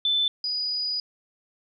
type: tone pair in turn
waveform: sine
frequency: 3520 / 4932 Hz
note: A7 / D#8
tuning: 0 / -16 cents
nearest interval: tritone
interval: 584 cents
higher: second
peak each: -20 / -25 dBFS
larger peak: first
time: 0.05-0.28 / 0.44-1 s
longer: second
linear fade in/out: 2 ms
effects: none